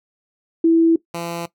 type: tone pair in turn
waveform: sine / 10% pulse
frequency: 329.6 / 169.83 Hz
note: E4 / F3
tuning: 0 / -48 cents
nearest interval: major seventh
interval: 1148 cents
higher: first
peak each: -10 / -17 dBFS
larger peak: first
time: 0.64-0.96 / 1.14-1.46 s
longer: neither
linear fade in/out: 5 ms
effects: noise-tail reverb RT60 0.1 s tail -17 dB re dry